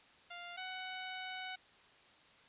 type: tone pair in turn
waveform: 10% pulse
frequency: 698.5 / 745.7 Hz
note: F5 / F#5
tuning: 0 / +13 cents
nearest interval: minor second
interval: 113 cents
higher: second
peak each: -37 / -33 dBFS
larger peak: second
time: 0.3-0.57 / 0.57-1.56 s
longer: second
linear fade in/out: 10 ms
effects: white hiss -63 dBFS RMS until 2.48 s + resampled to 8000 Hz